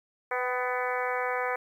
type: harmonic tone with a mistuned harmonic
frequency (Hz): 249.6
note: B3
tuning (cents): +19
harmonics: 2 / 3 / 4 / 5 / 6 / 7 / 8 / 9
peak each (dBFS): -32 / -34 / -35 / -36 / -37 / -37 / -38 / -39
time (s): 0.31-1.56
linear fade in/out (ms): 5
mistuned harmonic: 3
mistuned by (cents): +24
effects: 10-bit